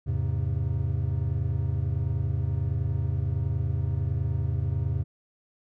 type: chord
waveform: triangle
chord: E augmented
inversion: none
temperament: equal with one note detuned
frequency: 82.41 / 103.83 / 133.18 Hz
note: E2 / G#2 / B#2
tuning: 0 / 0 / +31 cents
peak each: -27 dBFS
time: 0.06-5.04 s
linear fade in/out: 20 ms
effects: none